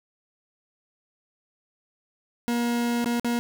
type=tone with dropouts; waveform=40% pulse; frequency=237.8 Hz; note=A#3; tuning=35 cents sharp; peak=-22 dBFS; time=2.48-3.39 s; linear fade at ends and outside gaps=0 ms; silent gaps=3.044-3.059 / 3.197-3.246 s; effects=none